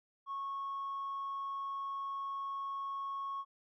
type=tone with tanh clipping; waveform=triangle; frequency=1100 Hz; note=C#6; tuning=14 cents flat; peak=-37 dBFS; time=0.26-3.45 s; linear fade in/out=50 ms; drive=5 dB; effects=none